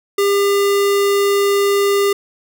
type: tone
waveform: square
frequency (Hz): 401.1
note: G4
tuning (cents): +40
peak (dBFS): -13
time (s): 0.18-2.13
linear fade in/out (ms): 5
effects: none